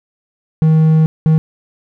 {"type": "tone bursts at uneven times", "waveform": "triangle", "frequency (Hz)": 158.1, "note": "D#3", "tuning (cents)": 28, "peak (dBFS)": -5, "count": 2, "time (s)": [[0.62, 1.06], [1.26, 1.38]], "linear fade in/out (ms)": 0, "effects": []}